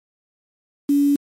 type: tone with quantisation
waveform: sine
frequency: 284.8 Hz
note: C#4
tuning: 47 cents sharp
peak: -13 dBFS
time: 0.89-1.16 s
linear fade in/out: 5 ms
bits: 6
effects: MP3 64 kbps